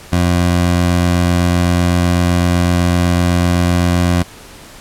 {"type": "tone", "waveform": "20% pulse", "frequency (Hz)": 87.9, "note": "F2", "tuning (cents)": 12, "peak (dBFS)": -6, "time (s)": [0.12, 4.23], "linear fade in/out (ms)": 10, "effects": ["pink hiss -37 dBFS RMS until 4.8 s", "low-pass 12000 Hz 12 dB/octave"]}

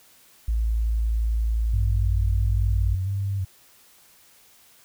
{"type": "tone", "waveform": "sine", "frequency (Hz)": 55.6, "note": "A1", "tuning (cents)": 19, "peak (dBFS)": -20, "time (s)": [0.48, 2.95], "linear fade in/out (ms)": 5}
{"type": "tone with vibrato", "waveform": "sine", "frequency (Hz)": 96, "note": "G2", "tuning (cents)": -36, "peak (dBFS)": -23, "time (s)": [1.73, 3.45], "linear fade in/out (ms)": 10, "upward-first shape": "square", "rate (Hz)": 1.5, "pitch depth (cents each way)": 46}
{"effects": ["white hiss -55 dBFS RMS until 4.84 s"]}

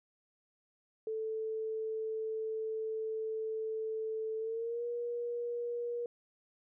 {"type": "tone with pitch glide", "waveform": "sine", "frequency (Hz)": [440, 477.1], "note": ["A4", "A#4"], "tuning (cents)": [0, 40], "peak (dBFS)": -34, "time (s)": [1.07, 6.06], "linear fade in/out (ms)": 2, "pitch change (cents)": 140, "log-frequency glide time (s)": [4.38, 4.84], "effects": []}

